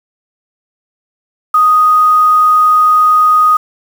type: tone with quantisation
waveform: sine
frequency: 1244.5 Hz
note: D#6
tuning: in tune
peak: -5 dBFS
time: 1.54-3.57 s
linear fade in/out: 5 ms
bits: 5
effects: none

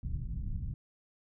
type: low-pass noise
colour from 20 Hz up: pink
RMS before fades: -36 dBFS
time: 0.03-0.74 s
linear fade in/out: 2 ms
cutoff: 160 Hz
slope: 24 dB/octave
effects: none

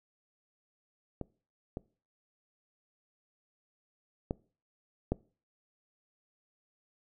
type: clicks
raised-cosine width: 2 ms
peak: -23 / -23 / -18 / -15 dBFS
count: 4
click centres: 1.213 / 1.771 / 4.309 / 5.12 s
effects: noise-tail reverb RT60 0.4 s tail -23 dB re dry

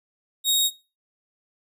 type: tone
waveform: sawtooth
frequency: 3758 Hz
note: A#7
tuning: 13 cents sharp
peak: -15 dBFS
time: 0.44-0.71 s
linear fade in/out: 50 ms
effects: noise-tail reverb RT60 0.3 s tail -20 dB re dry

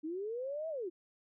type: linear two-way sweep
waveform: sine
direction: up then down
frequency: 297.9 to 658 to 325.5 Hz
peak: -36 dBFS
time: 0.03-0.9 s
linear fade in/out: 20 ms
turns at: 0.69 s
effects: none

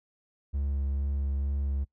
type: tone with vibrato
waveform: triangle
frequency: 69.6 Hz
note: C#2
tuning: 8 cents sharp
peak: -25 dBFS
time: 0.53-1.85 s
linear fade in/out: 20 ms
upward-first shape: sine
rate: 2.2 Hz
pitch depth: 14 cents each way
effects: noise-tail reverb RT60 0.1 s tail -22 dB re dry

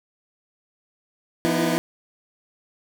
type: tone cluster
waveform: 25% pulse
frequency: 170.1 / 246.1 / 312.8 / 333.9 Hz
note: F3 / B3 / D#4 / E4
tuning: -45 / -6 / +9 / +22 cents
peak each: -22 dBFS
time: 1.45-1.78 s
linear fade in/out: 0 ms
effects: none

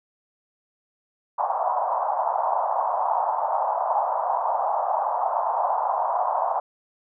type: band-pass noise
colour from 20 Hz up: white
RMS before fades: -24 dBFS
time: 1.38-6.6 s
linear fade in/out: 5 ms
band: 650 to 1000 Hz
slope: 48 dB/octave
effects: none

